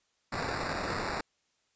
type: noise with sample-and-hold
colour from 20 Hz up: white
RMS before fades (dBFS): -34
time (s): 0.32-1.21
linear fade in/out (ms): 5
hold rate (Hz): 3150
effects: white hiss -74 dBFS RMS until 1.75 s + resampled to 16000 Hz